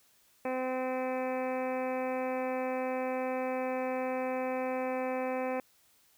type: harmonic tone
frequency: 257.2 Hz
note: C4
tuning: 30 cents flat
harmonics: 1 / 2 / 3 / 4 / 5 / 6 / 7 / 8 / 9 / 10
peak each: -37 / -33 / -38 / -43 / -48 / -51 / -48 / -51 / -47 / -49 dBFS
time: 0.45-5.6 s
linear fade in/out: 2 ms
effects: white hiss -66 dBFS RMS until 6.17 s